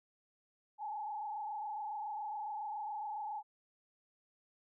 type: tone with frequency modulation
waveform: sine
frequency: 845 Hz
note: G#5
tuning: 30 cents sharp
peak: -38 dBFS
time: 0.78-3.43 s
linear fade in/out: 50 ms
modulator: 27.2 Hz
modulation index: 1.3
effects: none